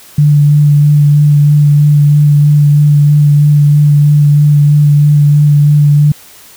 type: tone with vibrato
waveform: sine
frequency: 146.83 Hz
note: D3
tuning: in tune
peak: -3 dBFS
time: 0.18-6.12 s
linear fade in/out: 5 ms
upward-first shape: sine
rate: 3.1 Hz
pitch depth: 15 cents each way
effects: white hiss -37 dBFS RMS until 6.56 s